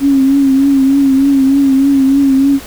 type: tone with vibrato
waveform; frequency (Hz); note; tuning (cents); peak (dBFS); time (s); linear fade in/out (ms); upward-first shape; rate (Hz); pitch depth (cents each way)
sine; 273; C#4; -26; -6; 0-2.6; 50; triangle; 3.3; 55
effects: pink hiss -31 dBFS RMS until 2.66 s